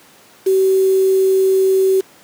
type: tone with quantisation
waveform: sine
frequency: 381.7 Hz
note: G4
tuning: 46 cents flat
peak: -10 dBFS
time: 0.46-2.01 s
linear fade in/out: 10 ms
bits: 5
effects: pink hiss -46 dBFS RMS until 2.23 s + high-pass 200 Hz 12 dB/octave